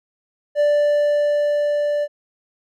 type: tone with level ramp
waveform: triangle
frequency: 587 Hz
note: D5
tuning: 1 cent flat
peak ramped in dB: -11 to -16 dBFS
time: 0.55-2.08 s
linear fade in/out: 50 ms
effects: none